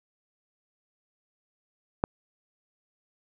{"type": "click", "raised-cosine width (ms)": 1, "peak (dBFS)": -9, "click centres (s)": 2.039, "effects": []}